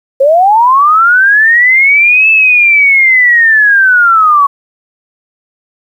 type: linear two-way sweep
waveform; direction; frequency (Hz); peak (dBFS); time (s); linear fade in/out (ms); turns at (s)
sine; up then down; 521 to 2637 to 1105; -3; 0.2-4.47; 10; 2.3
effects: 7-bit